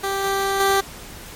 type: tone with level steps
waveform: 15% pulse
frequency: 392 Hz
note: G4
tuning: in tune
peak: -15 / -13 / -9 dBFS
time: 0.03-0.81 s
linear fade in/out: 10 ms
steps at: 0.24 / 0.6 s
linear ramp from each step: 2 ms
effects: pink hiss -38 dBFS RMS until 1.35 s + MP3 64 kbps